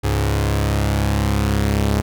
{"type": "tone pair together", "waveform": "sawtooth", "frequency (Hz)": [69.3, 103.83], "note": ["C#2", "G#2"], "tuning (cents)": [0, 0], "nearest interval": "perfect fifth", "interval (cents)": 700, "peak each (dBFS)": -15, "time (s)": [0.03, 2.02], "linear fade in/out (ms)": 20, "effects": []}